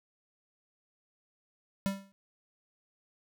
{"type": "tone with exponential decay", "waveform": "square", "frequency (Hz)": 196, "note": "G3", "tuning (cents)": 0, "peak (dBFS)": -26, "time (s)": [1.86, 2.12], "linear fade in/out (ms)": 0, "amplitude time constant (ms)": 56, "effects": []}